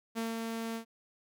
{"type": "tone with ADSR envelope", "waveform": "sawtooth", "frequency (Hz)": 227.1, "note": "A#3", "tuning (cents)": -45, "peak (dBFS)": -28, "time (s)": [0.15, 0.85], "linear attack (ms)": 31, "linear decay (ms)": 160, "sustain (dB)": -3, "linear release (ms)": 95, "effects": []}